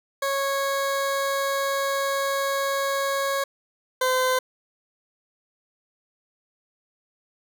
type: tone pair in turn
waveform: 20% pulse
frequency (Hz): 551 / 512.9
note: C#5 / C5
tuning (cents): -11 / -35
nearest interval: minor second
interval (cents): 124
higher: first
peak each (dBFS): -18 / -15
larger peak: second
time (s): 0.22-3.44 / 4.01-4.39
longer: first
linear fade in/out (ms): 5
effects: none